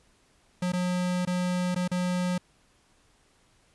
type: tone with dropouts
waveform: square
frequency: 180 Hz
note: F#3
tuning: 47 cents flat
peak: -26 dBFS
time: 0.62-2.38 s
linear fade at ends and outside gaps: 5 ms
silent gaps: 0.721-0.733 / 1.252-1.272 / 1.747-1.76 / 1.878-1.914 s
effects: pink hiss -64 dBFS RMS until 3.74 s + resampled to 24000 Hz